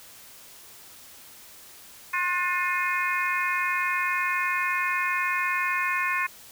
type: harmonic tone with a mistuned harmonic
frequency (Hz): 356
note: F4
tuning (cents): +33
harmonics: 3 / 4 / 5 / 6 / 7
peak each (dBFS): -28 / -33 / -29 / -31 / -30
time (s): 2.13-6.27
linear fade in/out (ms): 10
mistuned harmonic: 4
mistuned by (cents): +48
effects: white hiss -48 dBFS RMS until 6.51 s